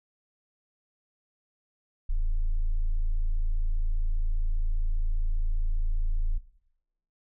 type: tone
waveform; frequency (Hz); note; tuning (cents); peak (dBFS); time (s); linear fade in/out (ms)
sine; 27.5; A0; 0; -20; 2.09-6.38; 10
effects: noise-tail reverb RT60 0.8 s tail -18 dB re dry + tanh soft clip ceiling -22 dBFS